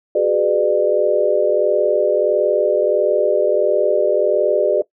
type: chord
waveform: sine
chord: G# half-diminished seventh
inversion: third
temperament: just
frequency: 373.8 / 415.3 / 498.4 / 598 Hz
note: F#4 / G#4 / B4 / D5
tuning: +18 / 0 / +16 / +31 cents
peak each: -20 / -19 / -20 / -16 dBFS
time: 0.15-4.82 s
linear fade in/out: 5 ms
effects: noise-tail reverb RT60 0.1 s tail -19 dB re dry